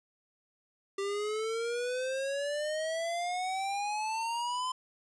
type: exponential sweep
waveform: square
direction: up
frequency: 392 to 1030 Hz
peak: -32 dBFS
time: 0.98-4.72 s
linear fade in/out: 5 ms
effects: resampled to 22050 Hz + 10-bit